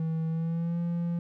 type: tone with pitch glide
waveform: triangle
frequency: 161.5 to 171.1 Hz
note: E3 to F3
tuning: -35 to -35 cents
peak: -25 dBFS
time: 0-1.19 s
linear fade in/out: 2 ms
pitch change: +100 cents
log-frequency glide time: 0.28-0.79 s
effects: none